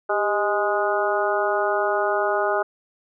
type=harmonic tone with a mistuned harmonic; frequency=207.5 Hz; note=G#3; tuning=1 cent flat; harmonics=2 / 3 / 4 / 5 / 6 / 7; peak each=-25 / -24 / -26 / -32 / -27 / -28 dBFS; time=0.09-2.63 s; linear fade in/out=10 ms; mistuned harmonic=2; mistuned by=-62 cents; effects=none